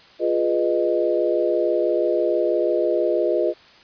sine chord, F half-diminished seventh, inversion none, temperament equal with one note detuned, 349.2 / 415.3 / 493.9 / 616.9 Hz, F4 / Ab4 / Cb5 / Eb5, 0 / 0 / 0 / -15 cents, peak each -22 / -25 / -24 / -22 dBFS, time 0.19-3.54 s, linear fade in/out 50 ms, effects white hiss -49 dBFS RMS until 3.83 s + resampled to 11025 Hz

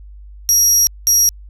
35% pulse tone bursts at uneven times, 5680 Hz, F8, 28 cents sharp, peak -7 dBFS, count 2, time 0.49-0.87 / 1.07-1.29 s, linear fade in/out 0 ms, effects added 50 Hz sine -34 dBFS peak until 1.49 s

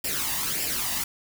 white noise with flanger, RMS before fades -28 dBFS, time 0.04-1.04 s, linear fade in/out 5 ms, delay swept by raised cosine 0.39 to 1.08 ms, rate 1.7 Hz, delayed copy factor +0.65, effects none

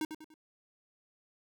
square tone with echo, 311.1 Hz, D#4, in tune, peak -32 dBFS, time 0.01-0.05 s, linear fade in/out 2 ms, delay 97 ms, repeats 3, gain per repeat -8 dB, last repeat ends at 0.341 s, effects none

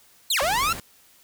sawtooth linear two-way sweep, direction down then up, 4373 to 523 to 1394 Hz, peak -17 dBFS, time 0.3-0.73 s, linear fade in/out 5 ms, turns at 0.41 s
pink noise, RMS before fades -35 dBFS, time 0.42-0.8 s, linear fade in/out 2 ms
effects white hiss -56 dBFS RMS until 1.23 s

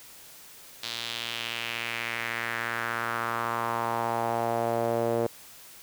sawtooth tone with band-pass filter sweep, 116.54 Hz, A#2, in tune, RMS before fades -30 dBFS, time 0.83-5.27 s, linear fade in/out 5 ms, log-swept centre 4000 to 500 Hz, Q 2.6, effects white hiss -49 dBFS RMS until 5.82 s

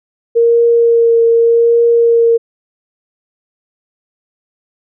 sine tone with vibrato, 464.9 Hz, A#4, 5 cents flat, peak -6 dBFS, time 0.35-2.38 s, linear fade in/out 20 ms, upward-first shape triangle, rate 0.84 Hz, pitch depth 16 cents each way, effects none

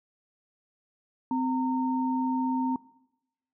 sine tone pair together, 257.6 / 918 Hz, C4 / A#5, -27 / -27 cents, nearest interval octave + minor seventh, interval 2200 cents, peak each -26 / -30 dBFS, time 1.31-2.76 s, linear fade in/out 2 ms, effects noise-tail reverb RT60 0.9 s tail -21 dB re dry

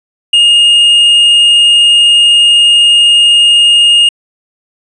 sine tone with hard clipping, 2844 Hz, F7, 31 cents sharp, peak -4 dBFS, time 0.33-4.09 s, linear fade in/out 5 ms, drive 3 dB, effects resampled to 24000 Hz

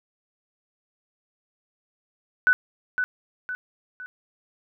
sine tone with echo, 1495 Hz, F#6, 17 cents sharp, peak -14 dBFS, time 2.47-2.53 s, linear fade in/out 0 ms, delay 510 ms, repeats 3, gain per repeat -7 dB, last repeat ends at 4.06 s, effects none

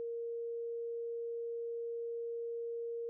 sine tone, 466.2 Hz, A#4, in tune, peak -37 dBFS, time 0-3.09 s, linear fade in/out 0 ms, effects none

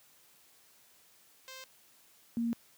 5% pulse / sine tone pair in turn, 523.3 / 233.1 Hz, C5 / A#3, 0 / 0 cents, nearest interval octave + major second, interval 1400 cents, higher first, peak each -34 / -29 dBFS, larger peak second, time 1.48-1.64 / 2.37-2.53 s, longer neither, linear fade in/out 0 ms, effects white hiss -63 dBFS RMS until 2.77 s + high-pass 80 Hz 12 dB/octave

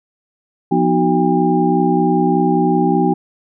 sine tone cluster, 175.1 / 245.6 / 310.7 / 374 / 804 Hz, F3 / B3 / D#4 / F#4 / G5, +5 / -9 / -2 / +19 / +44 cents, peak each -18 dBFS, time 0.71-3.14 s, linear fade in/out 10 ms, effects none

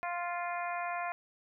harmonic tone, 349.2 Hz, F4, in tune, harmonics 2 / 3 / 4 / 5 / 6 / 7, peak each -36 / -39 / -43 / -44 / -45 / -45 dBFS, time 0.03-1.12 s, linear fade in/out 0 ms, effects none

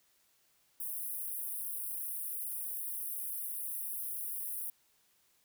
white high-pass noise, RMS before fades -39 dBFS, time 0.8-4.7 s, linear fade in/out 2 ms, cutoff 9300 Hz, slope 96 dB/octave, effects white hiss -71 dBFS RMS until 5.44 s

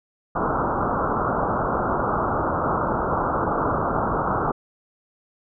white low-pass noise, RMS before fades -23 dBFS, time 0.35-4.52 s, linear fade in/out 10 ms, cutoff 1400 Hz, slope 96 dB/octave, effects none

